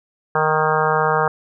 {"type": "harmonic tone with a mistuned harmonic", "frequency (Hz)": 155.56, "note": "D#3", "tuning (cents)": 0, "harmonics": [1, 3, 4, 5, 6, 7, 8, 9, 10], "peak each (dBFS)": [-26, -21, -26, -22, -23, -24, -23, -26, -26], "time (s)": [0.35, 1.28], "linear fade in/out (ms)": 2, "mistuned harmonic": 10, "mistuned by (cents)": 51, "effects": []}